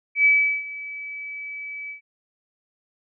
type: tone with ADSR envelope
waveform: sine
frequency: 2294 Hz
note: D7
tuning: 41 cents flat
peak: -12 dBFS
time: 0.15-2.01 s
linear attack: 99 ms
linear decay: 380 ms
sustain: -19 dB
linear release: 110 ms
effects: none